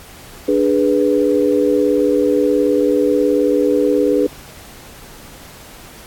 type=chord; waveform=sine; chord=G# diminished; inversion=second; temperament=equal; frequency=293.7 / 415.3 / 493.9 Hz; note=D4 / G#4 / B4; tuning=0 / 0 / 0 cents; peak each=-16 dBFS; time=0.48-4.27 s; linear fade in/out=5 ms; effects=pink hiss -39 dBFS RMS until 6.06 s + AAC 64 kbps